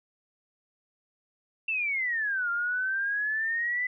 sine exponential two-way sweep, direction down then up, 2708 to 1388 to 2008 Hz, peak -26 dBFS, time 1.68-3.87 s, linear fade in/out 5 ms, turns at 2.5 s, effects none

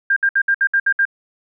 sine tone bursts, 1598 Hz, G6, 33 cents sharp, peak -12 dBFS, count 8, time 0.1-1.053 s, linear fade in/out 5 ms, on 64 ms, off 63 ms, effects none

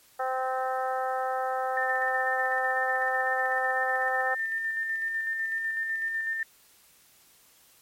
harmonic tone, 259.3 Hz, C4, 15 cents flat, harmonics 2 / 3 / 4 / 5 / 6 / 7, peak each -32 / -29 / -40 / -34 / -41 / -41 dBFS, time 0.19-4.35 s, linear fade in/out 10 ms
sine tone with tremolo, 1799 Hz, A6, 38 cents sharp, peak -26 dBFS, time 1.77-6.43 s, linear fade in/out 2 ms, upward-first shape square, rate 8 Hz, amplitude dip 30%
effects white hiss -59 dBFS RMS until 7.81 s + MP3 64 kbps

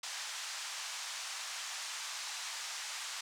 white band-pass noise, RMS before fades -42 dBFS, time 0.03-3.21 s, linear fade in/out 5 ms, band 800 to 7400 Hz, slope 24 dB/octave, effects none

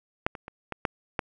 clicks, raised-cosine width 0.5 ms, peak -8 / -23 / -24 / -17 / -9 / -11 dBFS, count 6, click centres 0.265 / 0.352 / 0.481 / 0.723 / 0.852 / 1.192 s, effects none

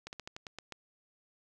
slowing click train, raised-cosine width 0.2 ms, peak -25 dBFS, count 8, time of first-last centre 0.07-0.723 s, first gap 59 ms, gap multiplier 1.15, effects none

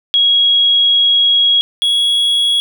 sine / triangle tone pair in turn, 3310 / 3337 Hz, G#7 / G#7, -6 / +8 cents, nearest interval unison, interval 14 cents, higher second, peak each -8 / -9 dBFS, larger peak first, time 0.14-1.61 / 1.82-2.6 s, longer first, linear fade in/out 0 ms, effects none

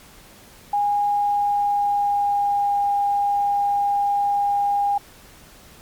sine tone with pitch glide, 819 to 810.1 Hz, G#5 to G#5, -24 to -43 cents, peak -17 dBFS, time 0.73-4.98 s, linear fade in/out 5 ms, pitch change -19 cents, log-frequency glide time 1.06-2.8 s, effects pink hiss -47 dBFS RMS until 5.81 s + MP3 96 kbps

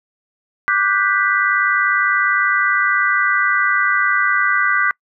sine chord, G major seventh, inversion second, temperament equal with one note detuned, 1174.7 / 1468.1 / 1568 / 1975.5 Hz, D6 / F#6 / G6 / B6, 0 / -14 / 0 / 0 cents, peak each -19 dBFS, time 0.68-4.91 s, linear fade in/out 0 ms, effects noise-tail reverb RT60 0.1 s tail -26 dB re dry

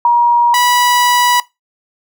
sine / sawtooth tone pair in turn, 952 / 978.8 Hz, A#5 / B5, +36 / -16 cents, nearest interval unison, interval 48 cents, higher second, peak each -6 dBFS, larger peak neither, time 0.05-0.54 / 0.54-1.4 s, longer second, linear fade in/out 2 ms, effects noise-tail reverb RT60 0.2 s tail -19 dB re dry

